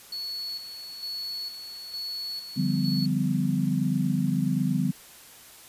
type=tone with tremolo; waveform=triangle; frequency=4400 Hz; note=C#8; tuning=14 cents flat; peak=-30 dBFS; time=0.12-3.06 s; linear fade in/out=5 ms; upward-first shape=square; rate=1.1 Hz; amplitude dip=55%
type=chord; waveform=sine; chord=G dominant seventh; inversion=second; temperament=equal with one note detuned; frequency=146.83 / 174.61 / 196 / 251.8 Hz; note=D3 / F3 / G3 / B3; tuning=0 / 0 / 0 / +34 cents; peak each=-28 dBFS; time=2.56-4.92 s; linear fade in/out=20 ms
effects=white hiss -49 dBFS RMS until 5.68 s + resampled to 32000 Hz